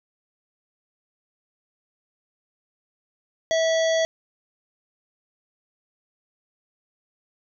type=harmonic tone with a mistuned harmonic; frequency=650 Hz; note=E5; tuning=24 cents flat; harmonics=1 / 3 / 5 / 7 / 9 / 10; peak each=-19 / -29 / -31 / -37 / -37 / -38 dBFS; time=3.51-4.05 s; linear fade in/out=0 ms; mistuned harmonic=5; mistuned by=+54 cents; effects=none